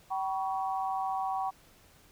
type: tone cluster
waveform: sine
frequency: 767 / 966 / 1120 Hz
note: G5 / B5 / C#6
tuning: -38 / -39 / +18 cents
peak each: -31 / -37 / -37 dBFS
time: 0.1-1.51 s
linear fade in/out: 20 ms
effects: pink hiss -60 dBFS RMS until 2.11 s